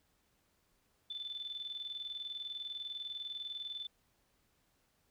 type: tone with tremolo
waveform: sine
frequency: 3520 Hz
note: A7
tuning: in tune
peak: -38 dBFS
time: 1.1-3.87 s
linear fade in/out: 5 ms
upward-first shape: square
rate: 20 Hz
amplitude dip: 55%
effects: pink hiss -75 dBFS RMS until 5.1 s